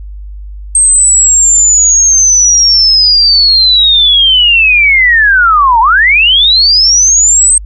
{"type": "linear two-way sweep", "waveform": "sine", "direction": "down then up", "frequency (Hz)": [8410, 873, 8410], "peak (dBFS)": -3, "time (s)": [0.75, 7.58], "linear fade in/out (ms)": 2, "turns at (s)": 5.8, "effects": ["added 50 Hz sine -22 dBFS peak until 7.65 s"]}